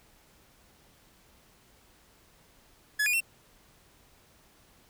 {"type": "tone with pitch steps", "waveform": "45% pulse", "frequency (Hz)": [1701, 2450, 2707], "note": ["G#6", "D#7", "E7"], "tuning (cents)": [41, -27, 45], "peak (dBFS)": -24, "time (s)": [2.99, 3.206], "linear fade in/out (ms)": 10, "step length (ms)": 72, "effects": ["pink hiss -61 dBFS RMS until 4.89 s"]}